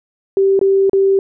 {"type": "tone with dropouts", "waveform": "sine", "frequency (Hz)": 389.5, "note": "G4", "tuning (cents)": -11, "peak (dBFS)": -9, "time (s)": [0.37, 1.19], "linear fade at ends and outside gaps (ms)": 1, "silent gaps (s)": [[0.592, 0.613], [0.896, 0.932]], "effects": []}